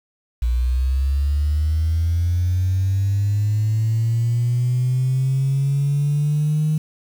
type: linear sweep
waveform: sine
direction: up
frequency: 58.27 to 155.56 Hz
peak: -15 dBFS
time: 0.42-6.78 s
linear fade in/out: 5 ms
effects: tanh soft clip ceiling -12 dBFS + 7-bit